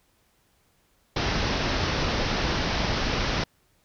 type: low-pass noise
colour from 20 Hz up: pink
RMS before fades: -26 dBFS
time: 1.16-3.44 s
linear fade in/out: 5 ms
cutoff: 5800 Hz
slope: 96 dB/octave
effects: pink hiss -66 dBFS RMS until 3.84 s